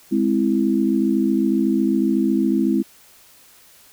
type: chord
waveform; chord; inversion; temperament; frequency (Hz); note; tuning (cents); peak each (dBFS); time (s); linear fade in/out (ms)
sine; Ab augmented; none; equal; 207.7 / 261.6 / 329.6; Ab3 / C4 / E4; 0 / 0 / 0; -20; 0.11-2.83; 20
effects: white hiss -50 dBFS RMS until 3.92 s